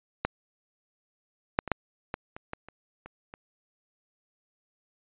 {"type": "clicks", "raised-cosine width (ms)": 0.5, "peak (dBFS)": [-10, -6, -20, -8, -16, -25, -19, -30, -28, -27], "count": 10, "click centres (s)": [0.25, 1.589, 1.677, 1.717, 2.141, 2.365, 2.534, 2.686, 3.06, 3.339], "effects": ["resampled to 8000 Hz"]}